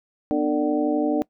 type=tone cluster; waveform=sine; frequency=248.1 / 299.9 / 452.3 / 590 / 754 Hz; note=B3 / D4 / A4 / D5 / F#5; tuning=+8 / +36 / +48 / +8 / +32 cents; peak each=-28 / -21 / -27 / -27 / -30 dBFS; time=0.31-1.22 s; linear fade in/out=0 ms; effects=noise-tail reverb RT60 0.1 s tail -22 dB re dry